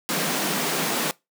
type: high-pass noise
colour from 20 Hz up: pink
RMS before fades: -25 dBFS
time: 0.09-1.11 s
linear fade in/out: 0 ms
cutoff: 150 Hz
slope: 96 dB/octave
effects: noise-tail reverb RT60 0.2 s tail -22 dB re dry